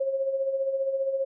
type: tone with tremolo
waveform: sine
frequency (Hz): 540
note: C#5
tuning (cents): -45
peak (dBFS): -22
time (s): 0-1.25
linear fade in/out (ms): 10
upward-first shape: sine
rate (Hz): 15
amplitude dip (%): 55
effects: none